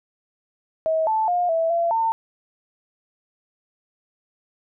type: tone with pitch steps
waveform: sine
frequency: 640 / 877 / 710 / 656 / 679 / 903 Hz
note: D#5 / A5 / F5 / E5 / F5 / A5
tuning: +49 / -6 / +28 / -9 / -49 / +45 cents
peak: -18 dBFS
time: 0.86-2.12 s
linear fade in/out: 0 ms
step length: 210 ms
effects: none